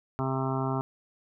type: harmonic tone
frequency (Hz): 132.6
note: C3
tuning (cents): +23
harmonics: 1 / 2 / 3 / 5 / 6 / 7 / 8 / 9 / 10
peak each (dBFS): -30 / -33 / -35 / -37 / -38 / -38 / -39 / -40 / -40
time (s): 0.19-0.81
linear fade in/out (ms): 0
effects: none